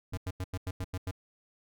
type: clicks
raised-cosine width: 5 ms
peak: -36 / -28 / -28 dBFS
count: 3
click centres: 0.126 / 0.158 / 0.831 s
type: tone bursts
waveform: square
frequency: 92.5 Hz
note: F#2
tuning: in tune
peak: -33 dBFS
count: 8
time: 0.13-1.112 s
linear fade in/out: 5 ms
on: 44 ms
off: 90 ms
effects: none